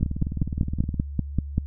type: two click trains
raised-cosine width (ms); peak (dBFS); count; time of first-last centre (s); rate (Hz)
5; -16 / -9; 19 / 9; 0.01-0.943 / 0.03-1.58; 19.3 / 5.16
effects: added 71 Hz sine -31 dBFS peak until 1.66 s